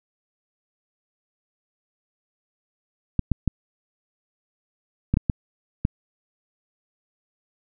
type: clicks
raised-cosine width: 5 ms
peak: -7 dBFS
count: 7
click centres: 3.193 / 3.317 / 3.477 / 5.14 / 5.171 / 5.298 / 5.851 s
effects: none